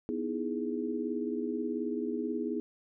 sine chord, E major seventh, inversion second, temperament equal, 246.9 / 311.1 / 329.6 / 415.3 Hz, B3 / D#4 / E4 / G#4, 0 / 0 / 0 / 0 cents, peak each -35 / -37 / -38 / -36 dBFS, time 0.09-2.6 s, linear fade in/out 0 ms, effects none

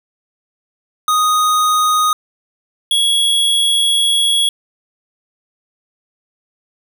square tone pair in turn, 1244 / 3338 Hz, D#6 / G#7, -1 / +8 cents, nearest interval octave + perfect fourth, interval 1709 cents, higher second, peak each -12 dBFS, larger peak neither, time 1.08-2.13 / 2.91-4.49 s, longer second, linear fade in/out 2 ms, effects none

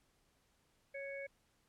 harmonic tone, 554.4 Hz, C#5, in tune, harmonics 1 / 3 / 4, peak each -44 / -53 / -47 dBFS, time 0.94-1.27 s, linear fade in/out 10 ms, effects pink hiss -75 dBFS RMS until 1.68 s + low-pass 12000 Hz 12 dB/octave

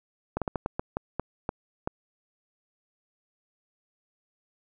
slowing click train, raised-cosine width 1 ms, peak -14 dBFS, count 10, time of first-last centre 0.37-1.875 s, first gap 47 ms, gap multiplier 1.3, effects none

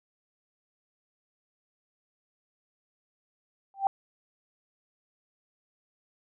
sine tone with exponential growth, 784 Hz, G5, in tune, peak -17 dBFS, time 3.74-3.87 s, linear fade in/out 1 ms, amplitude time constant 28 ms, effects none

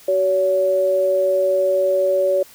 sine tone pair together, 377.8 / 565.7 Hz, F#4 / C#5, +36 / +35 cents, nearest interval perfect fifth, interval 699 cents, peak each -22 / -15 dBFS, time 0.08-2.43 s, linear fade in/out 5 ms, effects white hiss -46 dBFS RMS until 2.54 s

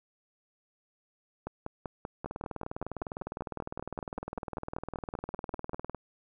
two click trains, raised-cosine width 1 ms, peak -22 / -22 dBFS, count 23 / 74, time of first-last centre 1.47-5.734 / 2.26-5.947 s, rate 5.16 / 19.8 Hz, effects none

